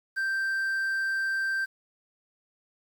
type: tone with quantisation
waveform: triangle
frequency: 1568 Hz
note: G6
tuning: in tune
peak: -24 dBFS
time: 0.16-1.66 s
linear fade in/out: 20 ms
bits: 9
effects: none